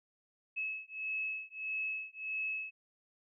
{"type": "beating tone pair", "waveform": "sine", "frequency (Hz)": [2585, 2586.6], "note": ["E7", "E7"], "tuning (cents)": [-34, -33], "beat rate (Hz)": 1.6, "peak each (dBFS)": [-39, -39], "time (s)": [0.56, 2.71], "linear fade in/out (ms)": 20, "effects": []}